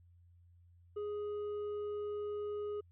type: tone with hard clipping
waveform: sine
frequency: 415.3 Hz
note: G#4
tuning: in tune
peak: -38 dBFS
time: 0.96-2.81 s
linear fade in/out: 10 ms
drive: 4 dB
effects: added 87 Hz sine -60 dBFS peak until 2.91 s + resampled to 8000 Hz